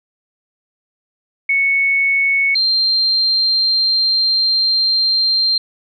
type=tone pair in turn; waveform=sine; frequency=2212 / 4168 Hz; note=C#7 / C8; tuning=-4 / -7 cents; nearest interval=major seventh; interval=1097 cents; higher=second; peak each=-12 dBFS; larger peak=neither; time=1.49-2.55 / 2.55-5.58 s; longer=second; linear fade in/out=5 ms; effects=none